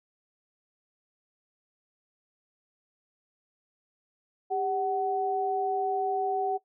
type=tone pair together; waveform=sine; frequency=397.8 / 751 Hz; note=G4 / F#5; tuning=+25 / +26 cents; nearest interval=major seventh; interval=1101 cents; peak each=-31 / -27 dBFS; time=4.5-6.58 s; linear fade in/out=20 ms; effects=noise-tail reverb RT60 0.1 s tail -17 dB re dry